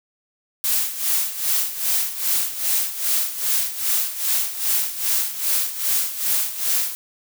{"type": "noise with tremolo", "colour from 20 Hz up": "blue", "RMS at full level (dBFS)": -19, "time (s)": [0.64, 6.95], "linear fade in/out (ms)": 0, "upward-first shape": "sine", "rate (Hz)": 2.5, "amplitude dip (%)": 75, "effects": []}